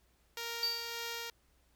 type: tone with tremolo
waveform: 5% pulse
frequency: 466.2 Hz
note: A#4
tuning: in tune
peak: -26 dBFS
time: 0.37-1.3 s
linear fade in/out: 2 ms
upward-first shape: sine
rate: 1.8 Hz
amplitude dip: 30%
type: tone with exponential decay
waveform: triangle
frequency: 4620 Hz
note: D8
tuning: 29 cents flat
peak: -27 dBFS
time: 0.63-1.14 s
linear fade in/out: 1 ms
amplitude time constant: 110 ms
effects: added 60 Hz sine -70 dBFS peak until 1.75 s + pink hiss -72 dBFS RMS until 1.75 s